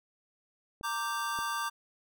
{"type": "clicks", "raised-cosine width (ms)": 2, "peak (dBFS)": -32, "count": 2, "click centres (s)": [0.811, 1.389]}
{"type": "chord", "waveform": "square", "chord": "G minor", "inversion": "first", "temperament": "equal with one note detuned", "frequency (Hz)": [924.3, 1174.7, 1568], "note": ["Bb5", "D6", "G6"], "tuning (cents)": [-15, 0, 0], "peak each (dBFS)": [-38, -35, -38], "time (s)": [0.83, 1.7], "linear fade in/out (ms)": 20}
{"effects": []}